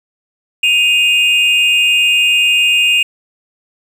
triangle tone pair together, 2503 / 2810 Hz, D#7 / F7, +10 / +10 cents, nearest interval major second, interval 200 cents, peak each -10 dBFS, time 0.63-3.03 s, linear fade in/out 5 ms, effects 7-bit

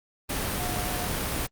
sine tone in noise, 720 Hz, F#5, 47 cents flat, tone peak -34 dBFS, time 0.59-1.08 s, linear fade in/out 10 ms, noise pink, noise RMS -29 dBFS, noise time 0.29-1.47 s, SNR -8 dB, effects Opus 32 kbps

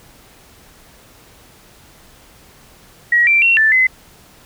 sine tone with pitch steps, 1907 / 2351 / 2728 / 1763 / 2039 Hz, A#6 / D7 / F7 / A6 / C7, +39 / +1 / -41 / +3 / -45 cents, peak -9 dBFS, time 3.12-3.87 s, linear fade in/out 5 ms, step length 150 ms, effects pink hiss -46 dBFS RMS until 4.45 s

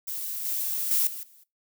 violet noise with level steps, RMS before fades -33 / -29 / -23 / -37 / -55 dBFS, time 0.07-1.44 s, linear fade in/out 10 ms, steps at 0.45 / 0.91 / 1.07 / 1.23 s, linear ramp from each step 2 ms, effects noise-tail reverb RT60 0.2 s tail -19 dB re dry

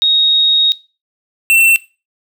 sine / square tone pair in turn, 3754 / 2695 Hz, A#7 / E7, +11 / +38 cents, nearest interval tritone, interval 573 cents, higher first, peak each -8 dBFS, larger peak neither, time 0.02-0.72 / 1.5-1.76 s, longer first, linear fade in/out 0 ms, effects noise-tail reverb RT60 0.3 s tail -19 dB re dry

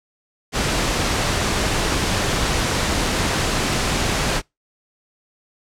pink noise, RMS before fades -20 dBFS, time 0.52-4.42 s, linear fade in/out 50 ms, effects noise-tail reverb RT60 0.2 s tail -26 dB re dry + low-pass 8000 Hz 12 dB/octave

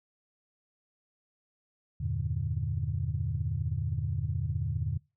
sine chord, E half-diminished seventh, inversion none, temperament equal with one note detuned, 82.41 / 98 / 117.15 / 146.83 Hz, E2 / G2 / Bb2 / D3, 0 / 0 / +9 / 0 cents, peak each -34 dBFS, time 2-4.98 s, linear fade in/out 10 ms, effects noise-tail reverb RT60 0.3 s tail -24 dB re dry + tanh soft clip ceiling -18 dBFS

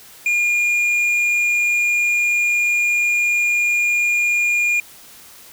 sine tone with tanh clipping, 2421 Hz, D#7, 48 cents flat, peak -16 dBFS, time 0.26-4.8 s, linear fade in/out 2 ms, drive 6 dB, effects white hiss -43 dBFS RMS until 5.52 s

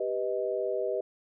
sine chord, G augmented, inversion none, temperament equal with one note detuned, 392 / 493.9 / 626.6 Hz, G4 / B4 / D#5, 0 / 0 / +12 cents, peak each -32 dBFS, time 0-1.01 s, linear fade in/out 5 ms, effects none

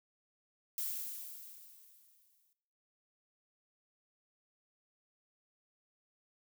violet noise with exponential decay, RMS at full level -36 dBFS, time 0.78-2.53 s, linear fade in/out 0 ms, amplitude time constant 380 ms, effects noise-tail reverb RT60 0.8 s tail -18 dB re dry

